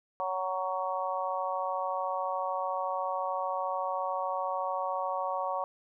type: harmonic tone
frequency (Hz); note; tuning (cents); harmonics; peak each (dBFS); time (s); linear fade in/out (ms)
186.3; F#3; +12; 3 / 4 / 5 / 6; -35 / -35 / -35 / -35; 0.2-5.64; 0
effects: none